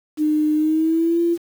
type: tone with pitch glide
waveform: sine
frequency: 304.8 to 340.2 Hz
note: D#4 to F4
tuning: -36 to -45 cents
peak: -15 dBFS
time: 0.17-1.38 s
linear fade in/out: 50 ms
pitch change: +191 cents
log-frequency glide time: 0.55-1.2 s
effects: 7-bit